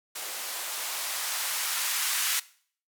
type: noise with band-pass filter sweep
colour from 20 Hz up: violet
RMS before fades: -31 dBFS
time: 0.15-2.4 s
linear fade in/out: 10 ms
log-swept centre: 480 to 1500 Hz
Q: 0.98
effects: noise-tail reverb RT60 0.5 s tail -19 dB re dry